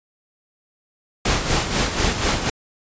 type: noise with tremolo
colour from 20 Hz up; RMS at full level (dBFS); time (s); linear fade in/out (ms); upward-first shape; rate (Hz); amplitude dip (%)
pink; -18; 1.25-2.5; 5; sine; 4.1; 60
effects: resampled to 16000 Hz